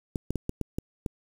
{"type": "clicks", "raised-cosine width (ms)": 3, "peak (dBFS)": -16, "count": 7, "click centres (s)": [0.158, 0.306, 0.357, 0.494, 0.613, 0.785, 1.062], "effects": ["7-bit"]}